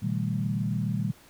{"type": "tone cluster", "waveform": "sine", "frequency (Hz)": [118.6, 138.9, 157.3, 195.2, 222.2], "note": ["A#2", "C#3", "D#3", "G3", "A3"], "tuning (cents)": [30, 4, 19, -7, 17], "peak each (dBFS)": [-30, -38, -31, -30, -37], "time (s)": [0.02, 1.12], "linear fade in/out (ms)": 10, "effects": ["pink hiss -55 dBFS RMS until 1.29 s"]}